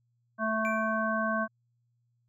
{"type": "harmonic tone", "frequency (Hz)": 220, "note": "A3", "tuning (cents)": 0, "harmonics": [1, 3, 5, 7], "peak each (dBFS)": [-32, -32, -32, -32], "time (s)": [0.38, 1.48], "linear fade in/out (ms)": 50}
{"type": "tone with exponential decay", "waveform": "triangle", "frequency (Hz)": 2349, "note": "D7", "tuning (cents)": 0, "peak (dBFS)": -31, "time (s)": [0.65, 1.11], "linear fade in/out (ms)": 0, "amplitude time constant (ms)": 100}
{"effects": ["added 119 Hz sine -70 dBFS peak until 2.28 s"]}